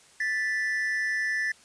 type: tone pair together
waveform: triangle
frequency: 1760 / 1970.8 Hz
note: A6 / B6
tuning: 0 / -4 cents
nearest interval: major second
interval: 196 cents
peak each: -25 / -29 dBFS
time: 0.2-1.52 s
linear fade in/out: 5 ms
effects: white hiss -56 dBFS RMS until 1.64 s + resampled to 22050 Hz